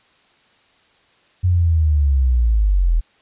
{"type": "linear sweep", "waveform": "sine", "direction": "down", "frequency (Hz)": [91.9, 38.89], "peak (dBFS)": -12, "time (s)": [1.43, 3.01], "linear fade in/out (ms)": 20, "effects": ["white hiss -56 dBFS RMS until 3.21 s", "resampled to 8000 Hz"]}